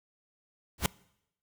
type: noise with exponential growth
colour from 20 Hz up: pink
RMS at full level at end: -20 dBFS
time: 0.78-0.86 s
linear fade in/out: 2 ms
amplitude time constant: 17 ms
effects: noise-tail reverb RT60 0.8 s tail -24 dB re dry